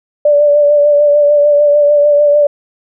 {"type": "tone with vibrato", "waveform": "sine", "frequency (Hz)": 585, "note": "D5", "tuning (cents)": -7, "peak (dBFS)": -5, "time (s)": [0.25, 2.47], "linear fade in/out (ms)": 5, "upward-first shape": "triangle", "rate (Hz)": 6.7, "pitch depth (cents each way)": 32, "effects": []}